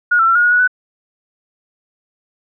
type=tone with pitch steps; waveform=sine; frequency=1442 / 1339 / 1354 / 1436 / 1449 / 1465 / 1493 Hz; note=F#6 / E6 / E6 / F6 / F#6 / F#6 / F#6; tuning=-45 / +27 / +46 / +48 / -37 / -18 / +15 cents; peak=-9 dBFS; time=0.11-0.677 s; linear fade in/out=10 ms; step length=81 ms; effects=none